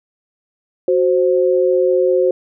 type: tone pair together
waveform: sine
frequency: 369.7 / 524.8 Hz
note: F#4 / C5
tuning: -1 / +5 cents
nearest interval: tritone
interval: 606 cents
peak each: -14 dBFS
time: 0.88-2.31 s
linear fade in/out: 2 ms
effects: none